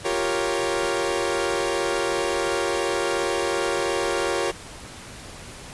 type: chord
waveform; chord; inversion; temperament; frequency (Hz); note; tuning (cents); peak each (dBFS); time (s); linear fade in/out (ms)
sawtooth; G half-diminished seventh; third; equal; 349.2 / 392 / 466.2 / 554.4; F4 / G4 / Bb4 / Db5; 0 / 0 / 0 / 0; -24; 0.04-4.52; 20
effects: pink hiss -40 dBFS RMS until 5.73 s + resampled to 24000 Hz